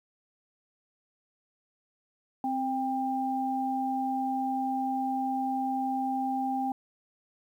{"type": "tone pair together", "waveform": "sine", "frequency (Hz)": [261.6, 794.9], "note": ["C4", "G5"], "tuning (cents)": [0, 24], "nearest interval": "octave + perfect fifth", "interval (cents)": 1924, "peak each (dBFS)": [-31, -29], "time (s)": [2.44, 6.72], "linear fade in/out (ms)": 2, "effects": ["10-bit"]}